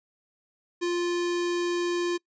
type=tone with notch filter; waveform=square; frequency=349.2 Hz; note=F4; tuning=in tune; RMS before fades=-27 dBFS; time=0.81-2.18 s; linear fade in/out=20 ms; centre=720 Hz; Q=1.1; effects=noise-tail reverb RT60 0.1 s tail -24 dB re dry + resampled to 16000 Hz